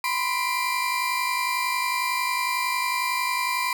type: tone cluster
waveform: 35% pulse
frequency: 986 / 1037 / 2370 Hz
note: B5 / C6 / D7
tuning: -3 / -16 / +15 cents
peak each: -26 dBFS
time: 0.04-3.73 s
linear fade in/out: 2 ms
effects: none

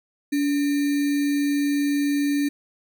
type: tone with sample-and-hold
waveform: sine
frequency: 286.3 Hz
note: D4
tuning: 44 cents flat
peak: -19 dBFS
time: 0.32-2.49 s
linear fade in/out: 10 ms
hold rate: 2100 Hz
effects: none

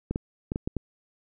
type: clicks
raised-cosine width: 3 ms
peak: -15 dBFS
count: 6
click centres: 0.11 / 0.159 / 0.519 / 0.559 / 0.675 / 0.767 s
effects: none

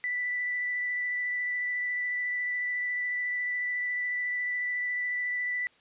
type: tone with vibrato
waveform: sine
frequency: 1976 Hz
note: B6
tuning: in tune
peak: -28 dBFS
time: 0.04-5.67 s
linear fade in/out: 0 ms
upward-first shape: sine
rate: 14 Hz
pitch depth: 10 cents each way
effects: white hiss -62 dBFS RMS until 5.8 s + resampled to 8000 Hz

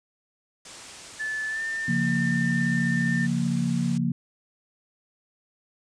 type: low-pass noise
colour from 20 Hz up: white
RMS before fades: -45 dBFS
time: 0.65-3.98 s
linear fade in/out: 5 ms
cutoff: 9000 Hz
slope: 48 dB/octave
type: tone with pitch glide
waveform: sine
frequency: 1742 to 1797.2 Hz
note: A6 to A6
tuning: -18 to +36 cents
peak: -27 dBFS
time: 1.19-3.27 s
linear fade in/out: 20 ms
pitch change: +54 cents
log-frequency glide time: 1.49-1.62 s
type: chord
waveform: sine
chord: Bb minor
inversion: first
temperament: equal with one note detuned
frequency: 139.23 / 174.61 / 233.1 Hz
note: Db3 / F3 / Bb3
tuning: +8 / 0 / 0 cents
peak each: -28 / -26 / -26 dBFS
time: 1.88-4.12 s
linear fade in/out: 5 ms
effects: none

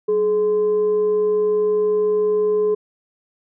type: tone with frequency modulation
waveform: sine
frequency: 422.8 Hz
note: G#4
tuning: 31 cents sharp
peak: -15 dBFS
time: 0.08-2.75 s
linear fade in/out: 10 ms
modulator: 613 Hz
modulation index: 0.2
effects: none

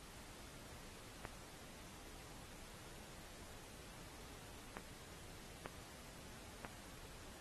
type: clicks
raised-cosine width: 0.5 ms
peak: -30 dBFS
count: 4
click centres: 1.252 / 4.769 / 5.659 / 6.648 s
effects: pink hiss -57 dBFS RMS until 7.4 s + AAC 32 kbps

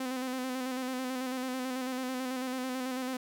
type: tone with vibrato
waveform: sawtooth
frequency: 256.7 Hz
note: C4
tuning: 33 cents flat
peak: -29 dBFS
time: 0-3.17 s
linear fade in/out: 5 ms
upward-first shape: square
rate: 9.1 Hz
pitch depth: 32 cents each way
effects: none

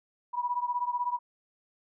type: beating tone pair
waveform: sine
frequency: 970 / 986 Hz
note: B5 / B5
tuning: -31 / -3 cents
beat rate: 16 Hz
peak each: -30 / -32 dBFS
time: 0.33-1.19 s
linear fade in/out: 20 ms
effects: none

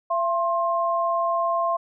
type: tone pair together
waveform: sine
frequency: 677 / 1059.8 Hz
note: E5 / C6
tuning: +46 / +22 cents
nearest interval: minor sixth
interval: 776 cents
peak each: -23 dBFS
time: 0.1-1.77 s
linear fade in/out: 10 ms
effects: none

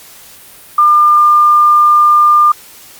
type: tone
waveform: sine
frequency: 1200 Hz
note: D6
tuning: 37 cents sharp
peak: -4 dBFS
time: 0.78-2.52 s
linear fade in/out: 5 ms
effects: white hiss -37 dBFS RMS until 2.99 s + Opus 48 kbps

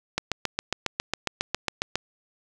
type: click train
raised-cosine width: 0.2 ms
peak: -7 dBFS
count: 14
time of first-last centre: 0.18-1.956 s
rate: 7.32 Hz
effects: none

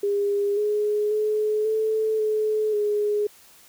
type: tone with pitch steps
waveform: sine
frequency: 405.1 / 419.1 / 426.8 / 437.2 / 430.1 / 416.6 Hz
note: G#4 / G#4 / G#4 / A4 / A4 / G#4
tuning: -43 / +16 / +47 / -11 / -39 / +5 cents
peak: -20 dBFS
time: 0.03-3.27 s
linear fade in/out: 5 ms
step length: 540 ms
effects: white hiss -52 dBFS RMS until 3.68 s

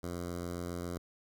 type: tone with notch filter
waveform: 10% pulse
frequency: 87.31 Hz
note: F2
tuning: in tune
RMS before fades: -39 dBFS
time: 0.03-0.98 s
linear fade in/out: 5 ms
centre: 2600 Hz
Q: 1
effects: none

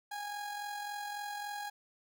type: tone with amplitude modulation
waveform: 30% pulse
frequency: 823 Hz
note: G#5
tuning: 16 cents flat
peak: -34 dBFS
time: 0.11-1.7 s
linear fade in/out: 10 ms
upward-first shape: sine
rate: 43.6 Hz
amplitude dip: 40%
effects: none

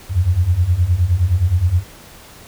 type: beating tone pair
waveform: sine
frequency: 83.1 / 92.7 Hz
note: E2 / F#2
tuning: +15 / +4 cents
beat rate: 9.6 Hz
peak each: -17 / -14 dBFS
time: 0.09-1.84 s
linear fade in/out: 50 ms
effects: pink hiss -41 dBFS RMS until 2.47 s

